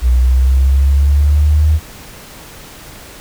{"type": "linear sweep", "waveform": "sine", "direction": "up", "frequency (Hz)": [60.5, 78.1], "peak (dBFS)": -7, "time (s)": [0.01, 1.8], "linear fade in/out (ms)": 50, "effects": ["pink hiss -35 dBFS RMS until 3.2 s"]}